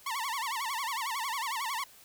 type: tone with vibrato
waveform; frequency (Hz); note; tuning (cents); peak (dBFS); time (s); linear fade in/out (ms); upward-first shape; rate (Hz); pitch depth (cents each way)
sawtooth; 1001; B5; +23; -28; 0.06-1.84; 5; sine; 11; 220
effects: white hiss -56 dBFS RMS until 2.04 s